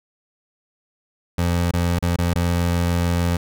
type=tone with dropouts; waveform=25% pulse; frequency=86.6 Hz; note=F2; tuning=14 cents flat; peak=-14 dBFS; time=1.38-3.37 s; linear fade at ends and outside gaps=5 ms; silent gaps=1.713-1.736 / 1.991-2.025 / 2.163-2.186 / 2.337-2.356 s; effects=none